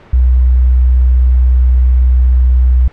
sine tone, 62.6 Hz, B1, 24 cents sharp, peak -5 dBFS, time 0.13-2.88 s, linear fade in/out 5 ms, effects pink hiss -39 dBFS RMS until 2.92 s + low-pass 2000 Hz 12 dB/octave

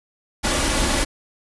pink noise with comb filter, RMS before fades -20 dBFS, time 0.43-1.05 s, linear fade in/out 20 ms, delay 3.5 ms, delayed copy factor +0.5, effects resampled to 24000 Hz

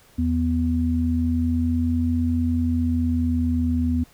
sine tone pair together, 82.39 / 246.9 Hz, E2 / B3, 0 / 0 cents, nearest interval octave + perfect fifth, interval 1900 cents, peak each -22 / -21 dBFS, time 0.18-4.04 s, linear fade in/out 10 ms, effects pink hiss -54 dBFS RMS until 4.13 s

